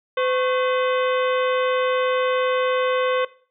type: harmonic tone with a mistuned harmonic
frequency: 509 Hz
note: C5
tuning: 48 cents flat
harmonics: 1 / 2 / 3 / 4 / 5 / 6 / 7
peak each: -20 / -26 / -30 / -32 / -34 / -36 / -37 dBFS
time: 0.17-3.25 s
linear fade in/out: 5 ms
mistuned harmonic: 2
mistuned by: +130 cents
effects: noise-tail reverb RT60 0.4 s tail -18 dB re dry